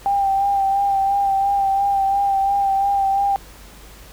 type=tone with vibrato; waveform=sine; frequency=790 Hz; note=G5; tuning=13 cents sharp; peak=-15 dBFS; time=0.06-3.36 s; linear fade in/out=0 ms; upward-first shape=sine; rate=2.9 Hz; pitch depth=26 cents each way; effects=added 50 Hz sine -42 dBFS peak until 4.12 s + pink hiss -44 dBFS RMS until 4.12 s